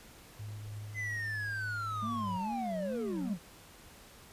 sine tone with tremolo, 105.1 Hz, G#2, 21 cents sharp, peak -39 dBFS, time 0.39-2.37 s, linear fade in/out 5 ms, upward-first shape triangle, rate 3.3 Hz, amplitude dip 25%
triangle linear sweep, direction down, 2055 to 150.4 Hz, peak -33 dBFS, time 0.94-3.39 s, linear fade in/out 50 ms
triangle tone with vibrato, 207.7 Hz, G#3, in tune, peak -34 dBFS, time 2.02-3.34 s, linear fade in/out 10 ms, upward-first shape sine, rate 2.3 Hz, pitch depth 230 cents each way
effects pink hiss -55 dBFS RMS until 4.32 s + resampled to 32000 Hz

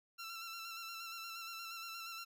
15% pulse tone with vibrato, 1350 Hz, E6, 41 cents sharp, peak -38 dBFS, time 0.18-2.25 s, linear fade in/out 20 ms, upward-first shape square, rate 8.5 Hz, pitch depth 26 cents each way, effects none

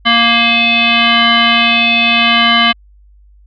sine tone with frequency modulation, 233.1 Hz, A#3, in tune, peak -7 dBFS, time 0.05-2.73 s, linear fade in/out 20 ms, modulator 467 Hz, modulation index 7.1, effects added 50 Hz sine -41 dBFS peak until 3.46 s

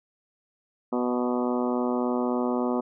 harmonic tone with a mistuned harmonic, 123.47 Hz, B2, in tune, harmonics 2 / 3 / 4 / 5 / 6 / 7 / 8 / 9 / 10, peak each -26 / -30 / -32 / -34 / -36 / -37 / -38 / -39 / -40 dBFS, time 0.92-2.81 s, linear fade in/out 10 ms, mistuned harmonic 6, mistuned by -17 cents, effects none

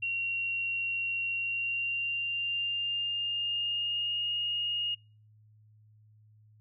sine tone with pitch glide, 2747 to 2857 Hz, F7 to F7, -29 to +39 cents, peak -29 dBFS, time 0.02-4.95 s, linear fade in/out 10 ms, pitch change +68 cents, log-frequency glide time 1.31-4.34 s, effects noise-tail reverb RT60 0.4 s tail -26 dB re dry + added 107 Hz sine -57 dBFS peak until 6.6 s

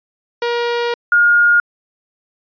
sawtooth / sine tone pair in turn, 475.1 / 1423.7 Hz, A#4 / F6, +33 / +33 cents, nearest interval octave + perfect fifth, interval 1900 cents, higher second, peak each -12 / -8 dBFS, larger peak second, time 0.42-0.94 / 1.12-1.6 s, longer first, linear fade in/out 2 ms, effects resampled to 11025 Hz

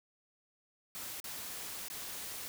white noise with dropouts, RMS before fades -43 dBFS, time 0.95-2.48 s, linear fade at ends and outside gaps 0 ms, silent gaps 1.201-1.242 / 1.884-1.901 s, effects none

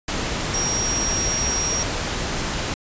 sine tone in noise, 5650 Hz, F8, 19 cents sharp, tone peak -22 dBFS, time 0.54-1.83 s, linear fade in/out 2 ms, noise pink, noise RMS -25 dBFS, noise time 0.08-2.74 s, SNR 0 dB, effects resampled to 16000 Hz

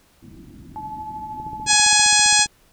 white low-pass noise, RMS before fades -42 dBFS, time 0.22-1.76 s, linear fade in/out 10 ms, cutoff 340 Hz, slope 96 dB/octave
sine tone with tremolo, 862 Hz, A5, 36 cents flat, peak -27 dBFS, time 0.76-2.04 s, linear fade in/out 0 ms, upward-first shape triangle, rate 13 Hz, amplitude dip 50%
click train, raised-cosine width 3 ms, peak -25 dBFS, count 17, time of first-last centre 1.4-2.46 s, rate 15.1 Hz
harmonic tone, 838 Hz, G#5, 15 cents sharp, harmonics 1 / 2 / 3 / 4 / 5 / 6 / 7 / 8 / 9 / 10, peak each -22 / -22 / -22 / -22 / -22 / -22 / -22 / -22 / -22 / -22 dBFS, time 1.66-2.47 s, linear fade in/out 50 ms
effects pink hiss -57 dBFS RMS until 2.72 s

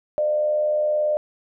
sine tone with frequency modulation, 603 Hz, D5, 46 cents sharp, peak -18 dBFS, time 0.18-1.17 s, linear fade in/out 0 ms, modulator 79 Hz, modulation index 0.28, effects none

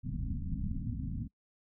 pink low-pass noise, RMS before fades -36 dBFS, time 0.03-1.28 s, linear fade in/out 20 ms, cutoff 270 Hz, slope 96 dB/octave, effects noise-tail reverb RT60 0.1 s tail -24 dB re dry

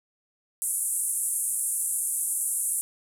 white band-pass noise, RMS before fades -28 dBFS, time 0.62-2.81 s, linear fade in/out 0 ms, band 8400 to 11000 Hz, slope 48 dB/octave, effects none

